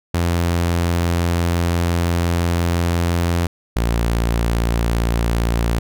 sawtooth tone pair in turn, 85.8 / 57.58 Hz, F2 / A#1, -30 / -21 cents, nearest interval perfect fifth, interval 691 cents, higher first, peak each -12 dBFS, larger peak neither, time 0.14-3.47 / 3.76-5.79 s, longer first, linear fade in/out 5 ms, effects none

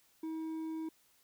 triangle tone with hard clipping, 319.9 Hz, D#4, 48 cents sharp, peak -38 dBFS, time 0.23-0.89 s, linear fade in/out 5 ms, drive 7 dB, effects white hiss -69 dBFS RMS until 1.23 s

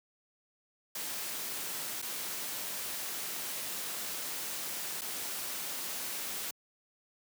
white noise with dropouts, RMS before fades -38 dBFS, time 0.95-6.51 s, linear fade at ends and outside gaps 5 ms, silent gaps 2.018-2.024 / 5.011-5.016 s, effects high-pass 150 Hz 12 dB/octave

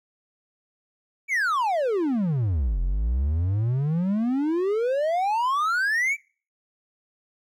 triangle exponential two-way sweep, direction down then up, 2360 to 41.94 to 2360 Hz, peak -19 dBFS, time 1.28-6.17 s, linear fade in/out 50 ms, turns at 2.81 s, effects noise-tail reverb RT60 0.4 s tail -24 dB re dry

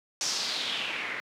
white noise with low-pass filter sweep, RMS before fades -32 dBFS, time 0.21-1.2 s, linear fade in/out 0 ms, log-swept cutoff 6100 to 1900 Hz, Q 3.4, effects high-pass 200 Hz 12 dB/octave

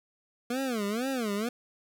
25% pulse tone with vibrato, 233.1 Hz, A#3, in tune, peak -25 dBFS, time 0.5-1.49 s, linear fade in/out 5 ms, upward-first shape sine, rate 2.1 Hz, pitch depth 260 cents each way, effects none

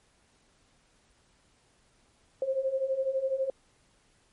sine beating tone pair, 523.3 / 535.3 Hz, C5 / C5, 0 / +39 cents, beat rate 12 Hz, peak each -32 / -28 dBFS, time 2.42-3.5 s, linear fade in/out 2 ms, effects pink hiss -66 dBFS RMS until 4.32 s + MP3 48 kbps

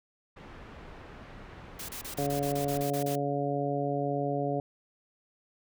pink low-pass noise, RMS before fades -47 dBFS, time 0.36-2.84 s, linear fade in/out 10 ms, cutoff 2100 Hz, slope 12 dB/octave
white noise bursts, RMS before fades -40 dBFS, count 11, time 1.79-3.157 s, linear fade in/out 5 ms, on 97 ms, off 30 ms
harmonic tone, 141.8 Hz, C#3, 40 cents sharp, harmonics 1 / 2 / 3 / 4 / 5, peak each -34 / -34 / -34 / -34 / -34 dBFS, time 2.18-4.6 s, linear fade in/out 2 ms
effects none

